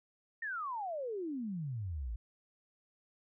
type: exponential sweep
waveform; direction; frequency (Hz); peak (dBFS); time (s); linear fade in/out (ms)
sine; down; 1864.7 to 51.6; -36; 0.42-2.16; 5
effects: none